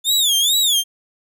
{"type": "tone with vibrato", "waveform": "sawtooth", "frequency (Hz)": 3516, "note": "A7", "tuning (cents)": -2, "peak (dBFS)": -11, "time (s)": [0.04, 0.84], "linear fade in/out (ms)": 50, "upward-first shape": "sine", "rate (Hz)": 2.3, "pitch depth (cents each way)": 180, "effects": []}